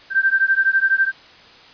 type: beating tone pair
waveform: sine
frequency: 1563 / 1575 Hz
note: G6 / G6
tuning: -6 / +8 cents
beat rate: 12 Hz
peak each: -17 dBFS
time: 0.1-1.12 s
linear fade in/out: 50 ms
effects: white hiss -45 dBFS RMS until 1.73 s + resampled to 11025 Hz